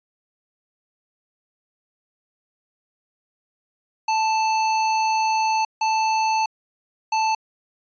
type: tone bursts at uneven times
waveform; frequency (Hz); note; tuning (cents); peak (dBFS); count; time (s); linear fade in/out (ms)
square; 880; A5; 0; -19; 3; 4.08-5.65 / 5.81-6.46 / 7.12-7.35; 5
effects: resampled to 16000 Hz